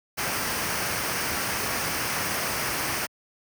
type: noise with comb filter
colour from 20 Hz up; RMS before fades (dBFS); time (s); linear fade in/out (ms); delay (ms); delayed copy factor
pink; -28; 0.17-3.07; 20; 0.27; -0.5
effects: high-pass 80 Hz 12 dB/octave